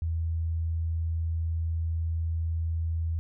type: tone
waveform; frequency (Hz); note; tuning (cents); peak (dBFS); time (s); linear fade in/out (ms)
sine; 82; E2; -9; -26; 0.02-3.19; 0
effects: none